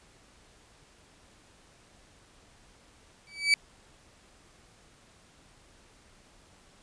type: tone with exponential growth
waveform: 30% pulse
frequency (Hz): 2293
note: D7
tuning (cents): -42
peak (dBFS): -14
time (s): 3.27-3.54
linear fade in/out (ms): 1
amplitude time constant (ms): 58
effects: pink hiss -59 dBFS RMS until 6.82 s + resampled to 22050 Hz